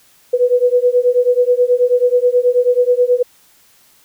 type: beating tone pair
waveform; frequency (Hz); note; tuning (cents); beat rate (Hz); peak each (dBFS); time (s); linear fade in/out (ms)
sine; 488.6 / 497.9; B4 / B4; -19 / +14; 9.3; -13; 0.33-3.23; 10
effects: white hiss -51 dBFS RMS until 4.04 s